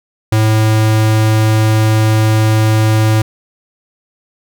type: tone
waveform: square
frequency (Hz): 109.2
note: A2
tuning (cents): -13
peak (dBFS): -9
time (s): 0.32-3.22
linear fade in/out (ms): 5
effects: none